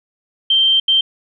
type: tone bursts at uneven times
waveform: sine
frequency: 3139 Hz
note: G7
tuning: 2 cents sharp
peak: -10 dBFS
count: 2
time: 0.5-0.8 / 0.88-1.01 s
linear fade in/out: 5 ms
effects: none